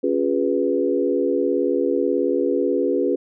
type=chord; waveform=sine; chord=C# dominant seventh; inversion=none; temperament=equal with one note detuned; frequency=277.2 / 355.3 / 415.3 / 493.9 Hz; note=C#4 / E#4 / G#4 / B4; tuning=0 / +30 / 0 / 0 cents; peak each=-23 dBFS; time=0.03-3.16 s; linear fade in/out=10 ms; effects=none